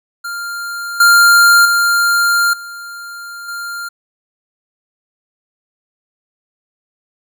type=tone with level steps; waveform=square; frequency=1396.9 Hz; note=F6; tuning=in tune; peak=-22 / -6 / -11 / -28 / -23 dBFS; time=0.24-3.89 s; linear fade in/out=10 ms; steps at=1 / 1.65 / 2.53 / 3.48 s; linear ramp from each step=5 ms; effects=none